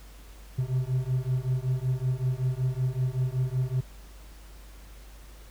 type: beating tone pair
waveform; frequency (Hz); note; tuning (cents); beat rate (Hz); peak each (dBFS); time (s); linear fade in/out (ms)
triangle; 126 / 131.3; B2 / C3; +35 / +6; 5.3; -26 / -26; 0.58-3.81; 10
effects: added 50 Hz sine -45 dBFS peak until 5.5 s + pink hiss -54 dBFS RMS until 5.5 s